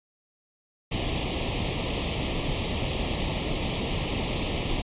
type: noise with comb filter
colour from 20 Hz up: pink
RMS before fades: -28 dBFS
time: 0.91-4.82 s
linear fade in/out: 10 ms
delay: 0.33 ms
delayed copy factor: +1
effects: resampled to 8000 Hz